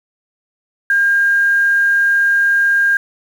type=tone with quantisation; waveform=sine; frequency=1609 Hz; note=G6; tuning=45 cents sharp; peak=-10 dBFS; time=0.9-2.97 s; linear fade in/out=2 ms; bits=6; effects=none